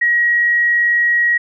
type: tone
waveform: sine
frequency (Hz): 1901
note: A#6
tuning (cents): +33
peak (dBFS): -11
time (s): 0.01-1.38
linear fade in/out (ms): 10
effects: none